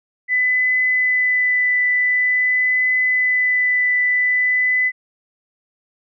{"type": "tone with vibrato", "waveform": "sine", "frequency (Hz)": 2000, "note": "B6", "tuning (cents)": 21, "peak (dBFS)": -14, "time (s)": [0.28, 4.92], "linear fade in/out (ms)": 50, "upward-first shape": "triangle", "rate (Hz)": 0.47, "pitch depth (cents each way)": 11, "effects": []}